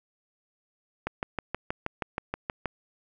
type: click train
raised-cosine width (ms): 0.5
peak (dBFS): -14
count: 11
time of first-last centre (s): 1.07-2.657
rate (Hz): 6.3
effects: none